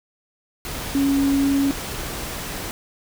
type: tone in noise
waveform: sine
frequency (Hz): 277.2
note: C#4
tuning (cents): 0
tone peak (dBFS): -16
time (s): 0.95-1.71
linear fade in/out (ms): 0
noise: pink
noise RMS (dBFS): -30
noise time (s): 0.65-2.71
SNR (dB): +11
effects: none